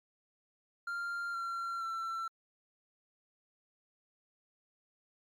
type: tone with pitch steps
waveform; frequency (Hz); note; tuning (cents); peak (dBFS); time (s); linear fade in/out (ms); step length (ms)
triangle; 1393 / 1368.3 / 1344; F6 / F6 / E6; -5 / -36 / +33; -33; 0.87-2.28; 5; 470
effects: MP3 96 kbps